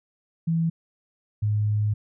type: tone pair in turn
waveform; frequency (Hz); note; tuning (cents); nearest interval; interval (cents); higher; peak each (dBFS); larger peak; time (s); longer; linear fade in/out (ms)
sine; 164.81 / 105.39; E3 / G#2; 0 / +26; minor sixth; 774; first; -20 / -20; neither; 0.47-0.7 / 1.42-1.94; second; 10
effects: none